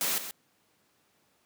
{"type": "noise with echo", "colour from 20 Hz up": "white", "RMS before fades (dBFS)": -29, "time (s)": [0.01, 0.18], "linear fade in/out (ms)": 0, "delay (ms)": 130, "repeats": 1, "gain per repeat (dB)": -10, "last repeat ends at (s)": 0.31, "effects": ["pink hiss -69 dBFS RMS until 1.45 s", "high-pass 150 Hz 12 dB/octave"]}